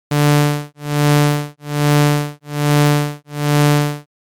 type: tone with tremolo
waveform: sawtooth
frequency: 146.83 Hz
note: D3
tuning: in tune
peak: -5 dBFS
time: 0.11-4.06 s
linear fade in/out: 5 ms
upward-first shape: sine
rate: 1.2 Hz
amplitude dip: 100%
effects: MP3 96 kbps